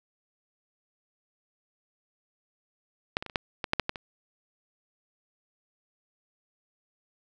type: clicks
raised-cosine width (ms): 0.3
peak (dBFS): -9 / -19 / -22 / -28 / -9 / -14 / -7 / -8 / -12 / -21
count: 10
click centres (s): 3.169 / 3.225 / 3.263 / 3.298 / 3.358 / 3.642 / 3.734 / 3.797 / 3.894 / 3.958
effects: none